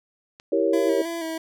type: click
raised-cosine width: 0.2 ms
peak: -26 dBFS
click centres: 0.399 s
type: chord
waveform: sine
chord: E diminished seventh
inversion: none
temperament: equal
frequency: 329.6 / 392 / 466.2 / 554.4 Hz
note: E4 / G4 / Bb4 / Db5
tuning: 0 / 0 / 0 / 0 cents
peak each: -24 dBFS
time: 0.52-1.02 s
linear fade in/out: 5 ms
type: tone with vibrato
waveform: 25% pulse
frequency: 329.6 Hz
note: E4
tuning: in tune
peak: -24 dBFS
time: 0.73-1.38 s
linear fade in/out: 5 ms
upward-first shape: square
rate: 3.1 Hz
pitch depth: 32 cents each way
effects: none